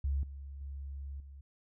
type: tone with level steps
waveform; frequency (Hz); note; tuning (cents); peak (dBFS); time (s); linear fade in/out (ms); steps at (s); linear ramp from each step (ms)
sine; 69.3; C#2; 0; -29 / -42 / -39 / -47; 0.04-1.41; 5; 0.23 / 0.61 / 1.2; 2
effects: none